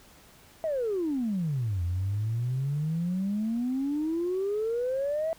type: exponential two-way sweep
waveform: sine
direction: down then up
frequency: 661 to 84.9 to 661 Hz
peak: -25 dBFS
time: 0.64-5.33 s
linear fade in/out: 0 ms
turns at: 1.83 s
effects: tanh soft clip ceiling -22 dBFS + pink hiss -55 dBFS RMS until 5.38 s